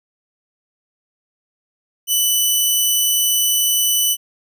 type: tone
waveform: 10% pulse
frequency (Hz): 2983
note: F#7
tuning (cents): +13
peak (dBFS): -6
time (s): 2.07-4.17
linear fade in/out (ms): 50
effects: none